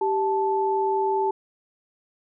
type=tone pair together; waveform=sine; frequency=390 / 875.5 Hz; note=G4 / A5; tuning=-9 / -9 cents; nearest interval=octave + major second; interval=1400 cents; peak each=-23 dBFS; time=0.01-1.31 s; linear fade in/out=5 ms; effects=none